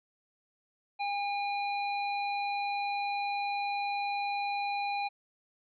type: harmonic tone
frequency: 810 Hz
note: G#5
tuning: 43 cents flat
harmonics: 1 / 3 / 5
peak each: -31 / -37 / -44 dBFS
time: 0.99-5.09 s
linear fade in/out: 20 ms
effects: none